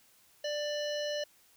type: harmonic tone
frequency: 591 Hz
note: D5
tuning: 11 cents sharp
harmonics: 1 / 3 / 5 / 7 / 9 / 10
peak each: -33 / -43 / -41 / -44 / -49 / -49 dBFS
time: 0.44-1.24 s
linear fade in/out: 5 ms
effects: white hiss -64 dBFS RMS until 1.56 s